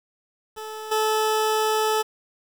20% pulse tone with level steps, 434.2 Hz, A4, 23 cents flat, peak -28 / -15 dBFS, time 0.56-2.03 s, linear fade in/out 20 ms, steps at 0.91 s, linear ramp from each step 10 ms, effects 8-bit

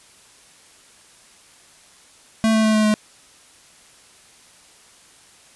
square tone with pitch steps, 221.7 / 219.5 / 217.4 / 215.3 / 213.2 Hz, A3 / A3 / A3 / A3 / G#3, +13 / -4 / -21 / -37 / +46 cents, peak -15 dBFS, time 2.44-2.94 s, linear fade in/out 0 ms, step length 100 ms, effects white hiss -50 dBFS RMS until 5.55 s + resampled to 24000 Hz

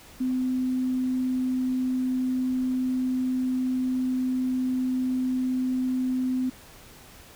sine tone, 255.8 Hz, C4, 39 cents flat, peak -23 dBFS, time 0.2-6.5 s, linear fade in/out 10 ms, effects pink hiss -49 dBFS RMS until 7.35 s

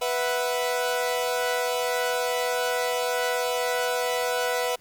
sawtooth chord, B suspended fourth, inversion none, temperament equal, 493.9 / 659.3 / 740 Hz, B4 / E5 / F#5, 0 / 0 / 0 cents, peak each -22 / -27 / -27 dBFS, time 0.01-4.76 s, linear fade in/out 10 ms, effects pink hiss -58 dBFS RMS until 4.8 s

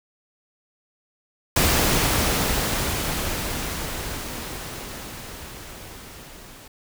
pink noise with level ramp, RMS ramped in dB -18 to -44 dBFS, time 1.56-6.68 s, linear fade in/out 5 ms, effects none

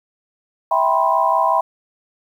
sine chord, C major seventh, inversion first, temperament just, 654.1 / 784.9 / 981.1 / 1046.5 Hz, E5 / G5 / B5 / C6, -14 / +2 / -12 / 0 cents, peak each -20 / -20 / -17 / -20 dBFS, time 0.71-1.61 s, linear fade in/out 5 ms, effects 8-bit

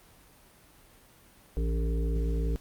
harmonic tone with a mistuned harmonic, 56.7 Hz, A#1, 47 cents flat, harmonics 1 / 3 / 5 / 7 / 8, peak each -26 / -36 / -40 / -42 / -40 dBFS, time 1.57-2.56 s, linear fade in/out 0 ms, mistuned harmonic 3, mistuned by -77 cents, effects pink hiss -57 dBFS RMS until 2.6 s + Opus 32 kbps

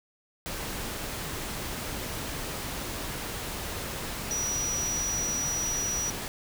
sine tone in noise, 5830 Hz, F#8, 26 cents flat, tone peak -28 dBFS, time 4.31-6.1 s, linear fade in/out 0 ms, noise pink, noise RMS -35 dBFS, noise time 0.46-6.28 s, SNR +4 dB, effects none

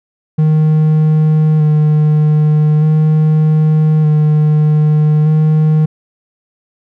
triangle tone with vibrato, 153.6 Hz, D#3, 22 cents flat, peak -5 dBFS, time 0.38-5.86 s, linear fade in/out 10 ms, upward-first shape square, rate 0.41 Hz, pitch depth 17 cents each way, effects none

